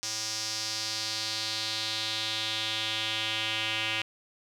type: tone with band-pass filter sweep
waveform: square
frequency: 110 Hz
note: A2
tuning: in tune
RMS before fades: -32 dBFS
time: 0.03-4.02 s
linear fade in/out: 0 ms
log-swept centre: 5700 to 2800 Hz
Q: 3.2
effects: none